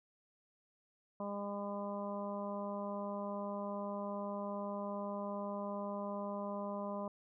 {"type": "harmonic tone", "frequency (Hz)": 202.5, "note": "G#3", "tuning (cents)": -43, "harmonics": [1, 2, 3, 4, 5, 6], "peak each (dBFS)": [-42, -49, -42, -51, -45, -54], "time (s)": [1.2, 7.08], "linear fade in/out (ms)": 2, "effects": []}